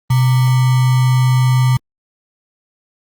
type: tone with sample-and-hold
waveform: sine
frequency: 127.3 Hz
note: C3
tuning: 47 cents flat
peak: -9 dBFS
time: 0.1-1.77 s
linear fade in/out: 5 ms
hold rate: 1050 Hz
effects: Opus 24 kbps